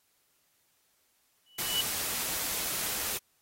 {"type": "tone with exponential growth", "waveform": "sine", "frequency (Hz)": 2960, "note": "F#7", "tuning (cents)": 0, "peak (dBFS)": -24, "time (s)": [1.46, 1.81], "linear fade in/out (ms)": 5, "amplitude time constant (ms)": 74}
{"type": "noise", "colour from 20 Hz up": "white", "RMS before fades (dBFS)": -33, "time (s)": [1.58, 3.18], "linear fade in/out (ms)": 10}
{"effects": ["white hiss -71 dBFS RMS until 3.41 s", "AAC 48 kbps"]}